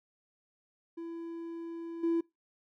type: tone with level steps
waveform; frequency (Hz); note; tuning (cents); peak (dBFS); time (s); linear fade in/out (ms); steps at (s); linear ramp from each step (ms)
triangle; 334.1; E4; +23; -36 / -23; 0.97-2.21; 10; 2.03; 10
effects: noise-tail reverb RT60 0.2 s tail -25 dB re dry + tanh soft clip ceiling -22 dBFS